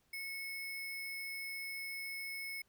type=tone with sample-and-hold; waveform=sine; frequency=2193 Hz; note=C#7; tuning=19 cents flat; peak=-40 dBFS; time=0.13-2.62 s; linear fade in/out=5 ms; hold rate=7350 Hz; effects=pink hiss -75 dBFS RMS until 2.68 s